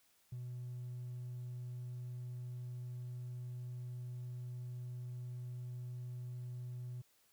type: tone with ADSR envelope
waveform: triangle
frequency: 123.47 Hz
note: B2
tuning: in tune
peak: -37 dBFS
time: 0.32-7.02 s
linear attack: 6 ms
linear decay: 37 ms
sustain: -2 dB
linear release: 14 ms
effects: tanh soft clip ceiling -38 dBFS + white hiss -72 dBFS RMS until 7.32 s